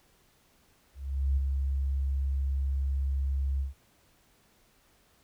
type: tone with ADSR envelope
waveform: sine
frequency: 68.1 Hz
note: C#2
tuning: 30 cents flat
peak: -22 dBFS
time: 0.94-3.74 s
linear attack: 430 ms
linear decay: 16 ms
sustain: -4 dB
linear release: 140 ms
effects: pink hiss -65 dBFS RMS until 5.23 s